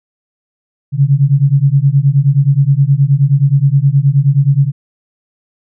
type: beating tone pair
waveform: sine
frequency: 134.7 / 144.2 Hz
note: C#3 / D3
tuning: -49 / -31 cents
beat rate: 9.5 Hz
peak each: -10 dBFS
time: 0.92-4.72 s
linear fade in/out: 50 ms
effects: none